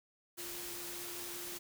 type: tone in noise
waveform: sine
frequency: 348.8 Hz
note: F4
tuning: 2 cents flat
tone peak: -50 dBFS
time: 0.37-1.59 s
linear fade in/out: 20 ms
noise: white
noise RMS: -44 dBFS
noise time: 0.37-1.59 s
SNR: -9 dB
effects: none